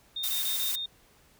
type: tone bursts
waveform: sine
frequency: 3664 Hz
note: A#7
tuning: 31 cents flat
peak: -31 dBFS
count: 5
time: 0.16-0.86 s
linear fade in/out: 5 ms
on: 120 ms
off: 25 ms
type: noise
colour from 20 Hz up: blue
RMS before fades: -31 dBFS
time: 0.23-0.76 s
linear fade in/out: 10 ms
effects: pink hiss -61 dBFS RMS until 1.39 s